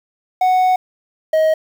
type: tone pair in turn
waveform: triangle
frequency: 740 / 630.8 Hz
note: F#5 / D#5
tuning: 0 / +24 cents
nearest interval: minor third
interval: 276 cents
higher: first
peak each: -9 dBFS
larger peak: neither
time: 0.41-0.76 / 1.33-1.54 s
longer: first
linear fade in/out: 5 ms
effects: 7-bit